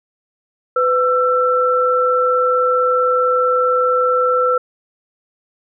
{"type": "tone pair together", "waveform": "sine", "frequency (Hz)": [502, 1337.7], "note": ["B4", "E6"], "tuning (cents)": [28, 25], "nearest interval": "octave + perfect fourth", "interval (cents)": 1697, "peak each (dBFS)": -15, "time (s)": [0.76, 4.58], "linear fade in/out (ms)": 5, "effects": []}